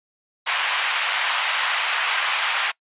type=band-pass noise; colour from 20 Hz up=white; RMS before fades=-23 dBFS; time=0.46-2.72 s; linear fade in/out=20 ms; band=800 to 3200 Hz; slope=24 dB/octave; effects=noise-tail reverb RT60 0.1 s tail -24 dB re dry + resampled to 8000 Hz